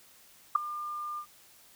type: tone with ADSR envelope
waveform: sine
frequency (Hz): 1200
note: D6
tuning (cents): +37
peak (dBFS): -15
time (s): 0.55-1.26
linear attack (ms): 8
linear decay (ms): 4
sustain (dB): -19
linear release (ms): 78
effects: white hiss -58 dBFS RMS until 1.75 s